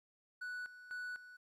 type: tone with tremolo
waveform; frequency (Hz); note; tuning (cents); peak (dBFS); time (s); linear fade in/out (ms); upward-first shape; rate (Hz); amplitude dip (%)
triangle; 1480; F#6; 0; -39; 0.41-1.37; 10; square; 2; 75
effects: resampled to 32000 Hz + 13-bit

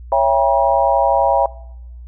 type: chord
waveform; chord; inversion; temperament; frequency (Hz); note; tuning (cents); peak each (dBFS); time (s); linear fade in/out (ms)
sine; C# diminished seventh; none; just; 554.4 / 665.2 / 798.3 / 957.9; C#5 / E5 / G5 / Bb5; 0 / +16 / +31 / +47; -17; 0.12-1.46; 2
effects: noise-tail reverb RT60 0.9 s tail -22 dB re dry + added 60 Hz sine -32 dBFS peak until 2.07 s

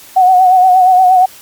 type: tone with vibrato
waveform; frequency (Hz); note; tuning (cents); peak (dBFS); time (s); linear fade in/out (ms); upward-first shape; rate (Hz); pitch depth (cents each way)
sine; 740; F#5; 0; -4; 0.16-1.26; 10; sine; 8.5; 44
effects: white hiss -37 dBFS RMS until 1.41 s + Opus 48 kbps

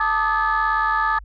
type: tone cluster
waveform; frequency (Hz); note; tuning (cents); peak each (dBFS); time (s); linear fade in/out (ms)
sine; 884 / 1190 / 1268 / 1719; A5 / D6 / D#6 / A6; +8 / +22 / +32 / -41; -22; 0-1.19; 5
effects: tanh soft clip ceiling -11 dBFS + added 50 Hz sine -37 dBFS peak until 1.24 s

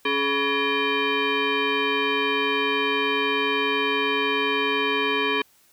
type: tone with frequency modulation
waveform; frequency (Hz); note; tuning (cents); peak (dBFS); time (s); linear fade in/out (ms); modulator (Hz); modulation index
sine; 983; B5; -8; -20; 0.05-5.42; 5; 704; 3.1
effects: white hiss -59 dBFS RMS until 5.72 s

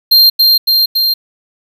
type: tone with echo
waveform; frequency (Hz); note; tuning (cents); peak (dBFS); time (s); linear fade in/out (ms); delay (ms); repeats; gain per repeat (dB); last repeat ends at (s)
square; 4186; C8; 0; -4; 0.11-0.3; 10; 280; 3; -2; 1.14
effects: 7-bit

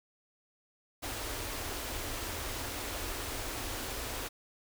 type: band-stop noise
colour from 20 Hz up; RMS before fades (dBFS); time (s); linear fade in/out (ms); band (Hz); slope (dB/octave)
pink; -38; 1.02-4.29; 20; 120 to 240; 48
effects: none

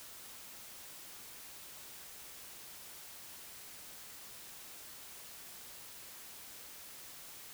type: silence
effects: white hiss -51 dBFS RMS until 7.53 s

